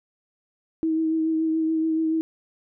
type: tone with vibrato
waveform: sine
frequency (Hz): 320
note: D#4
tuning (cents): +49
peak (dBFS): -20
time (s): 0.83-2.21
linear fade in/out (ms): 0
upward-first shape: triangle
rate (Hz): 7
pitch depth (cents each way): 23
effects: none